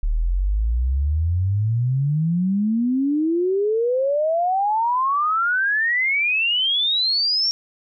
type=exponential sweep; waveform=sine; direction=up; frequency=36.31 to 5588 Hz; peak=-17 dBFS; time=0.03-7.51 s; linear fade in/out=0 ms; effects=none